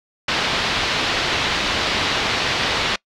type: low-pass noise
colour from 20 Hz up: white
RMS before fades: -21 dBFS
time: 0.28-2.96 s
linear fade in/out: 5 ms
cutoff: 4200 Hz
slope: 24 dB/octave
effects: noise-tail reverb RT60 0.1 s tail -24 dB re dry